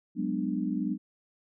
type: chord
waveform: sine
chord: G# half-diminished seventh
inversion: third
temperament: just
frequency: 186.89 / 207.7 / 249.2 / 299 Hz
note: F#3 / G#3 / B3 / D4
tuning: +18 / 0 / +16 / +31 cents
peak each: -33 dBFS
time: 0.15-0.98 s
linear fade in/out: 50 ms
effects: none